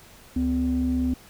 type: tone pair together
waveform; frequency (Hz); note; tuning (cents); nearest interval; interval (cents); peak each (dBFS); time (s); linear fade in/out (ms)
sine; 71.19 / 253.9; C#2 / B3; +47 / +48; octave + minor seventh; 2201; -26 / -21; 0.36-1.14; 5
effects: tanh soft clip ceiling -16 dBFS + pink hiss -50 dBFS RMS until 1.29 s